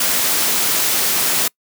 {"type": "noise", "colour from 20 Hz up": "white", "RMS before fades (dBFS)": -17, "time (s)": [0, 1.48], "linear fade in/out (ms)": 5, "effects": ["noise-tail reverb RT60 0.1 s tail -26 dB re dry", "high-pass 150 Hz 12 dB/octave"]}